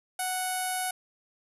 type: tone with low-pass filter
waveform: sawtooth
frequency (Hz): 740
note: F#5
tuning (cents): 0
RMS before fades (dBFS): -31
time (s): 0.19-0.91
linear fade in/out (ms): 5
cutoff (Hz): 11000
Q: 8.2
effects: none